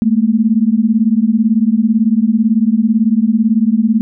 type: beating tone pair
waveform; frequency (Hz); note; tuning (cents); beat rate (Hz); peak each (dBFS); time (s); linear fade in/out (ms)
sine; 212.7 / 230.7; G#3 / A#3; +42 / -18; 18; -12; 0.02-4.01; 0
effects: none